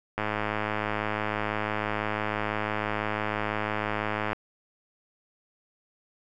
click train, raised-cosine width 0.5 ms, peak -13 dBFS, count 441, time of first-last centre 0.18-4.331 s, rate 106 Hz, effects none

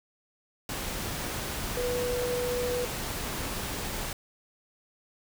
sine tone in noise, 491.5 Hz, B4, 8 cents flat, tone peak -28 dBFS, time 1.77-2.85 s, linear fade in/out 2 ms, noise pink, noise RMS -34 dBFS, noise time 0.69-4.13 s, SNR +3 dB, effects none

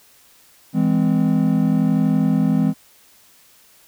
triangle chord, E augmented, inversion none, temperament just, 164.81 / 206 / 257.5 Hz, E3 / G#3 / B#3, 0 / -14 / -28 cents, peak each -17 dBFS, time 0.73-2.74 s, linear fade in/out 50 ms, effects white hiss -52 dBFS RMS until 3.87 s

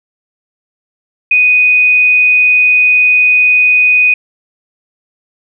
sine tone, 2489 Hz, D#7, in tune, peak -5 dBFS, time 1.31-4.14 s, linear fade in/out 5 ms, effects none

